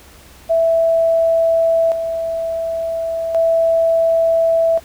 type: tone with tremolo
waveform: sine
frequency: 659.3 Hz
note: E5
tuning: in tune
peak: -11 dBFS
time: 0.49-4.8 s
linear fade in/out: 20 ms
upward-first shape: square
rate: 0.35 Hz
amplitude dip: 55%
effects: added 67 Hz sine -46 dBFS peak until 4.84 s + pink hiss -44 dBFS RMS until 4.84 s